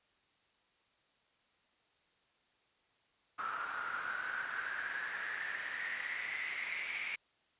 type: noise with band-pass filter sweep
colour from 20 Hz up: pink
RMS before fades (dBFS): -40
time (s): 3.38-7.16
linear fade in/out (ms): 10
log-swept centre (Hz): 1300 to 2300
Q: 9
effects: white hiss -73 dBFS RMS until 7.59 s + resampled to 8000 Hz